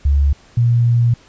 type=tone pair in turn; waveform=sine; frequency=70.6 / 118.73 Hz; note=C#2 / A#2; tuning=+32 / +32 cents; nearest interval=major sixth; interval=900 cents; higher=second; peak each=-10 dBFS; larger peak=neither; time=0.05-0.33 / 0.57-1.14 s; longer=second; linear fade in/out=5 ms; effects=pink hiss -48 dBFS RMS until 1.28 s + resampled to 16000 Hz